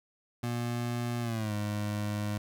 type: tone with pitch glide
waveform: 25% pulse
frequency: 119.9 to 104.38 Hz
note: A#2 to G#2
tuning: +49 to +9 cents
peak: -27 dBFS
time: 0.43-2.38 s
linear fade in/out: 5 ms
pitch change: -240 cents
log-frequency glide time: 1.21-1.53 s
effects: none